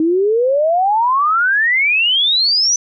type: exponential sweep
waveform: sine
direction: up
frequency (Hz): 311.1 to 6050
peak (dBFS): -11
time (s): 0-2.76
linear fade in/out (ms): 2
effects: none